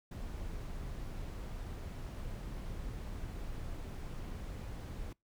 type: noise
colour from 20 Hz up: brown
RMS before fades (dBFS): -42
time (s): 0.11-5.13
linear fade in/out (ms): 5
effects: noise-tail reverb RT60 0.2 s tail -25 dB re dry